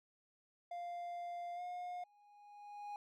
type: tone with pitch glide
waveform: triangle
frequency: 698 to 715.1 Hz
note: F5 to F5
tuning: -1 to +41 cents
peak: -40 dBFS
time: 0.71-2.04 s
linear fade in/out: 5 ms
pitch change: +42 cents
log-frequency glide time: 1.55-1.61 s
type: tone with exponential growth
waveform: triangle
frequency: 824 Hz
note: G#5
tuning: 14 cents flat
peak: -40 dBFS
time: 1.62-2.96 s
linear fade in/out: 1 ms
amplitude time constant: 290 ms
effects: none